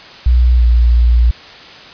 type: tone with pitch glide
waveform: sine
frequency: 61.1 to 59.09 Hz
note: B1 to A#1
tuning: -18 to +24 cents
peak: -6 dBFS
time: 0.26-1.31 s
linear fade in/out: 5 ms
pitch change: -58 cents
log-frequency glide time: 0.57-0.62 s
effects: white hiss -35 dBFS RMS until 1.93 s + resampled to 11025 Hz

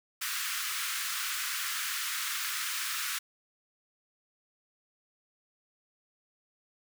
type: high-pass noise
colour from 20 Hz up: pink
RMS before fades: -34 dBFS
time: 0.21-3.19 s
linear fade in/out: 10 ms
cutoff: 1200 Hz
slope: 48 dB/octave
effects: none

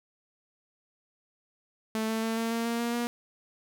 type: tone with pitch steps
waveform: sawtooth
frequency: 220 / 222.6 / 225.1 / 227.8 / 230.4 / 233.1 / 235.8 / 238.5 Hz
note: A3 / A3 / A3 / A#3 / A#3 / A#3 / A#3 / A#3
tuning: 0 / +20 / +40 / -40 / -20 / 0 / +20 / +40 cents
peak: -24 dBFS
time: 1.95-3.07 s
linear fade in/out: 0 ms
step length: 140 ms
effects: none

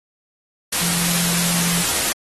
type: tone in noise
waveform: sine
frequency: 172.4 Hz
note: F3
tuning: 22 cents flat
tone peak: -25 dBFS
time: 0.81-1.83 s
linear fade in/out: 10 ms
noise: white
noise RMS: -20 dBFS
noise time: 0.72-2.13 s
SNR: -8 dB
effects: AAC 32 kbps

